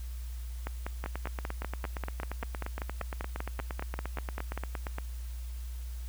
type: two click trains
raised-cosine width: 0.5 ms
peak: -21 / -20 dBFS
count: 35 / 21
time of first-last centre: 1.04-4.984 / 0.67-4.576 s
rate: 8.62 / 5.12 Hz
effects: added 60 Hz sine -36 dBFS peak until 6.08 s + white hiss -55 dBFS RMS until 6.08 s